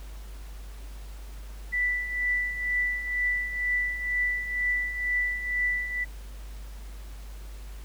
sine tone with tremolo, 1975.5 Hz, B6, in tune, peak -22 dBFS, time 1.72-6.05 s, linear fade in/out 20 ms, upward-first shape triangle, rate 2.1 Hz, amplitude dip 70%, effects added 50 Hz sine -38 dBFS peak until 7.84 s + pink hiss -52 dBFS RMS until 7.84 s

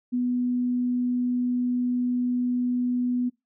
sine tone, 246.9 Hz, B3, in tune, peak -22 dBFS, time 0.12-3.3 s, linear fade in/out 20 ms, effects noise-tail reverb RT60 0.2 s tail -23 dB re dry

